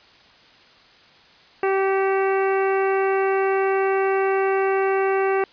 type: harmonic tone with a mistuned harmonic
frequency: 387.1 Hz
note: G4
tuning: 22 cents flat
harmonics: 1 / 2 / 3 / 4 / 5 / 6 / 7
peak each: -19 / -25 / -29 / -31 / -33 / -35 / -36 dBFS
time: 1.63-5.44 s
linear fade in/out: 2 ms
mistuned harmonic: 6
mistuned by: -47 cents
effects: white hiss -51 dBFS RMS until 5.52 s + resampled to 11025 Hz